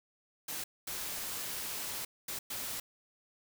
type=noise bursts at uneven times; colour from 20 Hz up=white; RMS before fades=-39 dBFS; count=4; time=0.48-0.64 / 0.87-2.05 / 2.28-2.39 / 2.5-2.8 s; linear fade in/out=5 ms; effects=none